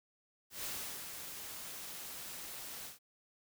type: noise with ADSR envelope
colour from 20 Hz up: white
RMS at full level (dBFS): -40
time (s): 0.5-2.99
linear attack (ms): 140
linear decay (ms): 380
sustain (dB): -6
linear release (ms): 140
effects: none